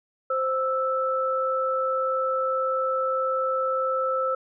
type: tone pair together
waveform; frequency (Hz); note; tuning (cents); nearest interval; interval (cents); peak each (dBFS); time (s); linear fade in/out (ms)
sine; 523.2 / 1318.5; C5 / E6; 0 / 0; octave + major third; 1600; -25; 0.3-4.35; 5
effects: none